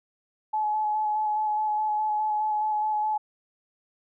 sine tone with vibrato, 853 Hz, G#5, 46 cents sharp, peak -23 dBFS, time 0.53-3.18 s, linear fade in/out 10 ms, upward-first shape square, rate 4.8 Hz, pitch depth 14 cents each way, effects none

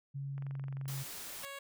sine tone with pitch glide, 138.59 to 135.74 Hz, C#3 to C#3, 0 to -36 cents, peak -37 dBFS, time 0.14-1.04 s, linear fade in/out 20 ms, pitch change -36 cents, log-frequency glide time 0.28-0.75 s
click train, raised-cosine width 0.5 ms, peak -38 dBFS, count 14, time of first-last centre 0.38-0.943 s, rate 23.1 Hz
white noise, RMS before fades -45 dBFS, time 0.88-1.45 s, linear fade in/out 0 ms
10% pulse tone, 554.4 Hz, C#5, in tune, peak -35 dBFS, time 1.43-1.59 s, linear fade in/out 5 ms
effects none

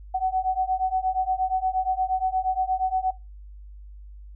sine beating tone pair, 746 / 754.5 Hz, F#5 / F#5, +14 / +34 cents, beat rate 8.5 Hz, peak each -25 dBFS, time 0.14-3.11 s, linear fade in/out 10 ms, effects noise-tail reverb RT60 0.2 s tail -17 dB re dry + added 50 Hz sine -40 dBFS peak until 4.35 s

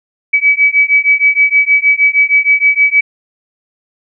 sine beating tone pair, 2281 / 2287.4 Hz, C#7 / D7, +49 / -46 cents, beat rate 6.4 Hz, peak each -10 dBFS, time 0.33-3.01 s, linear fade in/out 10 ms, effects none

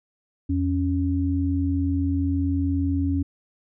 sine tone pair together, 85.3 / 276.8 Hz, F2 / C#4, -40 / -2 cents, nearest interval octave + minor sixth, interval 2038 cents, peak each -23 dBFS, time 0.49-3.23 s, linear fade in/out 10 ms, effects none

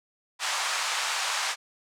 pink band-pass noise, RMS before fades -29 dBFS, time 0.39-1.56 s, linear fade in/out 50 ms, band 830 to 8200 Hz, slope 24 dB/octave, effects none

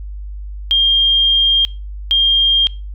sine tone pair in turn, 3209 / 3209 Hz, G7 / G7, +40 / +40 cents, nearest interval unison, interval 0 cents, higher neither, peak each -9 dBFS, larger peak neither, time 0.71-1.65 / 2.11-2.67 s, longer first, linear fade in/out 0 ms, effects noise-tail reverb RT60 0.3 s tail -23 dB re dry + added 50 Hz sine -25 dBFS peak until 2.94 s

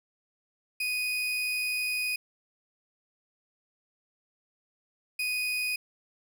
35% pulse tone pair in turn, 2489 / 2489 Hz, D#7 / D#7, 0 / 0 cents, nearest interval unison, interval 0 cents, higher neither, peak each -26 dBFS, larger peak neither, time 0.8-2.16 / 5.19-5.76 s, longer first, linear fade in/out 5 ms, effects none

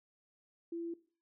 sine tone, 337.1 Hz, E4, 39 cents sharp, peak -37 dBFS, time 0.72-0.94 s, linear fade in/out 5 ms, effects noise-tail reverb RT60 0.4 s tail -18 dB re dry

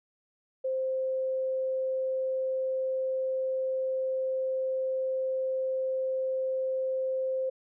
sine tone, 523.3 Hz, C5, in tune, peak -27 dBFS, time 0.64-7.5 s, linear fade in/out 10 ms, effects none

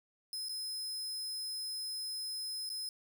sawtooth tone with dropouts, 5100 Hz, D#8, 42 cents sharp, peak -35 dBFS, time 0.33-2.89 s, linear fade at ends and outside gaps 1 ms, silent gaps 0.486-0.493 / 2.692-2.7 s, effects 11-bit

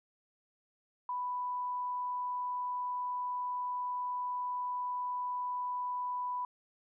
sine tone, 991 Hz, B5, 6 cents sharp, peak -33 dBFS, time 1.09-6.45 s, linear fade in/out 2 ms, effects none

